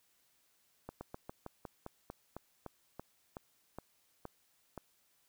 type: slowing click train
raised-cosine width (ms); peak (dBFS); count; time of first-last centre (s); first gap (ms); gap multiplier
1; -29; 15; 0.89-4.777; 120; 1.12
effects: white hiss -73 dBFS RMS until 5.28 s